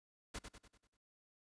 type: noise with echo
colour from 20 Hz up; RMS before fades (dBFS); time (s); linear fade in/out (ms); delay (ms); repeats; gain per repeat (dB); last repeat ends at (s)
pink; -44; 0.34-0.39; 10; 97; 6; -6; 0.972
effects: noise-tail reverb RT60 0.7 s tail -26 dB re dry + resampled to 22050 Hz